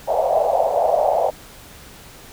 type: band-pass noise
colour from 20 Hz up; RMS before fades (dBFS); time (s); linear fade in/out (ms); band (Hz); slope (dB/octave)
white; -18; 0.07-1.31; 20; 540 to 760; 48
effects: pink hiss -42 dBFS RMS until 2.32 s